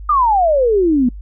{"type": "exponential sweep", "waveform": "sine", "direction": "down", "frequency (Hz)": [1244.5, 235.3], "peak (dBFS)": -10, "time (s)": [0.09, 1.09], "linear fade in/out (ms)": 5, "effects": ["noise-tail reverb RT60 0.1 s tail -25 dB re dry", "added 50 Hz sine -28 dBFS peak until 1.21 s"]}